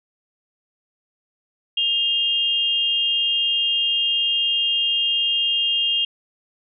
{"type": "tone pair together", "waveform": "sine", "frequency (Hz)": [2815, 3218], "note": ["F7", "G7"], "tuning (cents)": [13, 45], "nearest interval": "major second", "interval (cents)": 232, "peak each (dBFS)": [-20, -21], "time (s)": [1.77, 6.05], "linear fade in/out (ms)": 5, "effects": []}